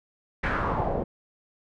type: noise with low-pass filter sweep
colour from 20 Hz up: pink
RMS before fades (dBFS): -27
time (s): 0.43-1.04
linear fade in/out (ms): 10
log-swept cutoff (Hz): 1900 to 520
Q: 2.8
effects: none